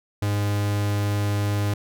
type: tone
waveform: 45% pulse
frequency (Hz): 102.6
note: G#2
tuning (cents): -21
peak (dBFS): -21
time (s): 0.22-1.74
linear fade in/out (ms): 5
effects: none